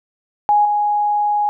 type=tone with level steps; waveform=sine; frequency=830.6 Hz; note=G#5; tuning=in tune; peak=-10 / -14 dBFS; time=0.49-1.49 s; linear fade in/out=0 ms; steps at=0.65 s; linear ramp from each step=2 ms; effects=none